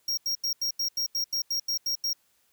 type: tone bursts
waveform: square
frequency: 5590 Hz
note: F8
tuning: 1 cent sharp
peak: -26 dBFS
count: 12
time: 0.08-2.132 s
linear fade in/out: 5 ms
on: 94 ms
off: 84 ms
effects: white hiss -68 dBFS RMS until 2.52 s